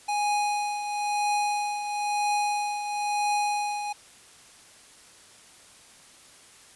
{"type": "tone with tremolo", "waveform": "square", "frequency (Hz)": 828, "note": "G#5", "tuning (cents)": -5, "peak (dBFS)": -23, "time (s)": [0.08, 3.93], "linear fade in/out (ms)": 10, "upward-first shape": "triangle", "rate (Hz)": 1, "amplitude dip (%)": 60, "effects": ["white hiss -52 dBFS RMS until 6.75 s", "resampled to 24000 Hz"]}